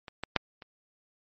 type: clicks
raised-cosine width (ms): 0.3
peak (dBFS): -25 / -17 / -7 / -29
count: 4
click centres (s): 0.082 / 0.236 / 0.363 / 0.622
effects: MP3 32 kbps